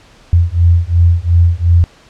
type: beating tone pair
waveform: sine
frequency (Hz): 84.4 / 87.2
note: E2 / F2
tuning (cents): +41 / -2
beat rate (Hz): 2.8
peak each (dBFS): -10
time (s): 0.33-1.84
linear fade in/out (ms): 0
effects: pink hiss -44 dBFS RMS until 2.09 s + low-pass 6000 Hz 12 dB/octave